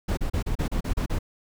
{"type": "noise bursts", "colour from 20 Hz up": "brown", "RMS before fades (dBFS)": -25, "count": 9, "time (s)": [0.08, 1.189], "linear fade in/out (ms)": 10, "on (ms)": 93, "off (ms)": 34, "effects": []}